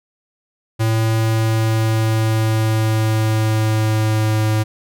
square tone with pitch glide, 111.7 to 108.52 Hz, A2 to A2, +27 to -23 cents, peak -15 dBFS, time 0.79-4.64 s, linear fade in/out 20 ms, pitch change -50 cents, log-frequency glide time 1.19-4.46 s, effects none

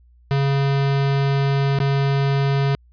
square tone with dropouts, 138.59 Hz, C#3, in tune, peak -17 dBFS, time 0.31-2.75 s, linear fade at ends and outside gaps 0 ms, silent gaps 1.788-1.802 s, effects added 60 Hz sine -49 dBFS peak until 2.92 s + resampled to 11025 Hz

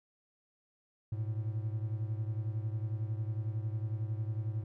triangle beating tone pair, 106.7 / 117.7 Hz, G#2 / A#2, +47 / +17 cents, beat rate 11 Hz, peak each -32 / -37 dBFS, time 1.12-4.64 s, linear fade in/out 5 ms, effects none

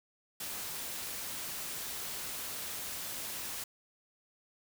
white noise, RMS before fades -40 dBFS, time 0.4-3.64 s, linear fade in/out 5 ms, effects none

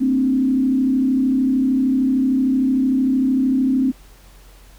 sine tone with frequency modulation, 261.6 Hz, C4, in tune, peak -14 dBFS, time 0-3.92 s, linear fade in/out 20 ms, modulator 33.2 Hz, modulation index 0.69, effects added 45 Hz sine -44 dBFS peak until 4.78 s + pink hiss -50 dBFS RMS until 4.78 s

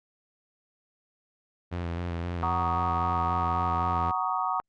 sawtooth tone with vibrato, 86.1 Hz, F2, 24 cents flat, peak -26 dBFS, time 1.71-4.12 s, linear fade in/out 20 ms, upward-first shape square, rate 3.8 Hz, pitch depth 29 cents each way
sine chord, D# minor seventh, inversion first, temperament just, 746.7 / 933.4 / 1120.1 / 1244.5 Hz, F#5 / A#5 / C#6 / D#6, +16 / +2 / +18 / 0 cents, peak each -31 dBFS, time 2.43-4.6 s, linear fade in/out 0 ms
effects low-pass 3000 Hz 12 dB/octave + Opus 48 kbps

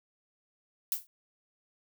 violet noise with exponential decay, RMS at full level -26 dBFS, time 0.92-1.07 s, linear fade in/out 1 ms, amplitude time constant 31 ms, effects none

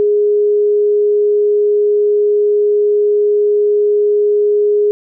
sine tone, 415.3 Hz, G#4, in tune, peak -9 dBFS, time 0-4.91 s, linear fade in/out 0 ms, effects none

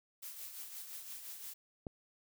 blue noise with tremolo, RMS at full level -45 dBFS, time 0.22-1.54 s, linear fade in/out 10 ms, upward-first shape triangle, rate 5.8 Hz, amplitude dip 55%
click, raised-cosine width 2 ms, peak -28 dBFS, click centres 1.868 s
effects none

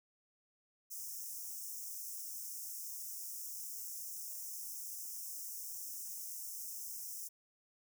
white high-pass noise, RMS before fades -45 dBFS, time 0.9-7.29 s, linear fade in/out 20 ms, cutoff 5300 Hz, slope 96 dB/octave, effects none

